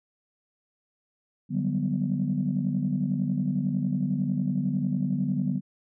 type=chord; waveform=sine; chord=G major seventh; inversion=second; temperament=equal; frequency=146.83 / 185 / 196 / 246.9 Hz; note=D3 / F#3 / G3 / B3; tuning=0 / 0 / 0 / 0 cents; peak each=-29 dBFS; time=1.49-5.61 s; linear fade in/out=50 ms; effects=tanh soft clip ceiling -15 dBFS